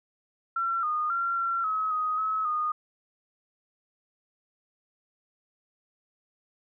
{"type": "tone with pitch steps", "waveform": "sine", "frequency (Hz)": [1357, 1227, 1373, 1363, 1280, 1252, 1287, 1230], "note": ["E6", "D#6", "F6", "F6", "D#6", "D#6", "E6", "D#6"], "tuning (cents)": [50, -25, -30, -43, 49, 10, -42, -20], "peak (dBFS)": -25, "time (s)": [0.56, 2.72], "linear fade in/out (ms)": 5, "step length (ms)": 270, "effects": []}